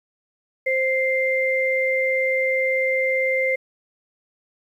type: tone pair together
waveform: sine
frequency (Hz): 523.3 / 2094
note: C5 / C7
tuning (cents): 0 / +1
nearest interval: 2 octaves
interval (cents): 2401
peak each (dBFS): -21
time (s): 0.66-3.56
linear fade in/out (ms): 10
effects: 9-bit